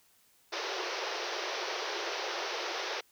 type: band-pass noise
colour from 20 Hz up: pink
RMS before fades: -36 dBFS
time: 0.52-3.01 s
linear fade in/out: 10 ms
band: 350 to 6000 Hz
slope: 96 dB/octave
effects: white hiss -66 dBFS RMS until 3.11 s